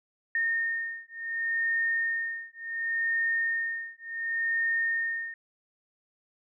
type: beating tone pair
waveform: sine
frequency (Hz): 1832 / 1832.69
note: A#6 / A#6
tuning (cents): -31 / -30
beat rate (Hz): 0.69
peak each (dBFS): -30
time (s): 0.35-5.34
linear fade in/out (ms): 2
effects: none